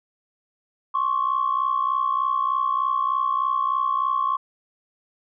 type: tone pair together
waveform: sine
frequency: 1064 / 1127.3 Hz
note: C6 / C#6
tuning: +29 / +29 cents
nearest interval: minor second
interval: 100 cents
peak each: -22 dBFS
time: 0.94-4.37 s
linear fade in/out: 10 ms
effects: tanh soft clip ceiling -13 dBFS